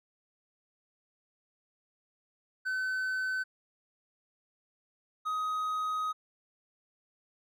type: tone pair in turn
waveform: triangle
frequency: 1520 / 1257.3 Hz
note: F#6 / D#6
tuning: +46 / +18 cents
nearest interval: minor third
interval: 328 cents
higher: first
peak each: -28 dBFS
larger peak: neither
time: 2.65-3.44 / 5.25-6.13 s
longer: second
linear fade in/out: 20 ms
effects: none